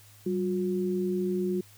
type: tone pair together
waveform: sine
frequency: 191.7 / 360.2 Hz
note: G3 / F#4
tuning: -38 / -46 cents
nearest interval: major seventh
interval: 1092 cents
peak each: -29 / -28 dBFS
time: 0.26-1.61 s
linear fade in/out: 5 ms
effects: added 103 Hz sine -55 dBFS peak until 1.77 s + white hiss -56 dBFS RMS until 1.77 s